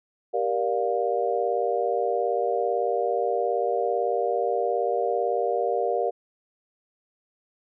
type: chord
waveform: sine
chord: G minor seventh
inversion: none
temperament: just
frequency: 392 / 470.4 / 588 / 705.6 Hz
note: G4 / Bb4 / D5 / F5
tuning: 0 / +16 / +2 / +18 cents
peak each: -29 / -26 / -29 / -27 dBFS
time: 0.33-6.11 s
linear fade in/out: 20 ms
effects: none